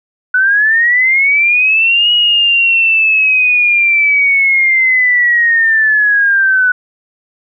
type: linear two-way sweep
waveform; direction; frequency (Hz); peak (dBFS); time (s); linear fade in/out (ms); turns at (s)
sine; up then down; 1480 to 2908 to 1480; -7; 0.34-6.72; 5; 2.12
effects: none